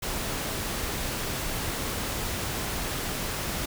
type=noise; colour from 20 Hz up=pink; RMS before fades=-31 dBFS; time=0.02-3.66 s; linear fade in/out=10 ms; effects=none